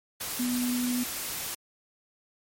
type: tone in noise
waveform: sine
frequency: 246.9 Hz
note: B3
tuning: in tune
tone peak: -26 dBFS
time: 0.39-1.04 s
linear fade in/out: 10 ms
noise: white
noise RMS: -34 dBFS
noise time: 0.2-1.55 s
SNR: +5 dB
effects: MP3 64 kbps